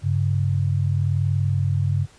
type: tone pair together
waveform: sine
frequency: 98 / 138.92 Hz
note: G2 / C#3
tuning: 0 / +4 cents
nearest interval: tritone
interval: 604 cents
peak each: -20 / -22 dBFS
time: 0.02-2.07 s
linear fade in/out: 50 ms
effects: pink hiss -52 dBFS RMS until 2.18 s + resampled to 22050 Hz